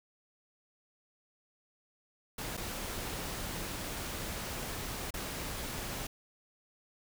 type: noise with dropouts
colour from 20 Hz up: pink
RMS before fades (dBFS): -39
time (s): 2.38-6.07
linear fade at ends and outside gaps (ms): 5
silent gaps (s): 2.57-2.574 / 5.107-5.139
effects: none